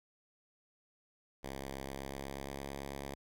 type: tone with pitch glide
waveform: 5% pulse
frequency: 67.8 to 69.26 Hz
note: C#2 to C#2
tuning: -38 to -1 cents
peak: -30 dBFS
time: 1.43-3.15 s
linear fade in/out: 10 ms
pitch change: +37 cents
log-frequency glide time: 1.78-2.68 s
effects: none